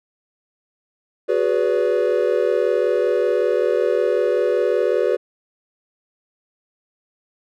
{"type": "chord", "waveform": "triangle", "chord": "G# half-diminished seventh", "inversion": "third", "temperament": "equal with one note detuned", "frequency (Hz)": [370, 415.3, 493.9, 573.3], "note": ["F#4", "G#4", "B4", "D5"], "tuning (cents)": [0, 0, 0, -42], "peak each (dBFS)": [-20, -20, -18, -21], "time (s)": [1.28, 5.17], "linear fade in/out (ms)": 20, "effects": []}